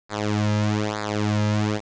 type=tone with flanger; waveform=sawtooth; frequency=105.4 Hz; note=G#2; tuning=26 cents sharp; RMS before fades=-23 dBFS; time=0.09-1.81 s; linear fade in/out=50 ms; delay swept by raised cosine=0.33 to 2.73 ms; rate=1.1 Hz; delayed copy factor=-1; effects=resampled to 16000 Hz + 8-bit